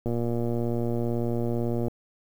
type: click train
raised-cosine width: 2 ms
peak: -16 dBFS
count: 216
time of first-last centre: 0.06-1.882 s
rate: 118 Hz
effects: 8-bit